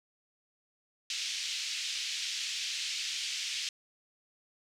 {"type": "band-pass noise", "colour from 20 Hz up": "pink", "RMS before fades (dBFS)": -36, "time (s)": [1.1, 3.69], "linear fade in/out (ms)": 2, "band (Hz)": [2600, 6400], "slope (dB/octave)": 24, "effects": []}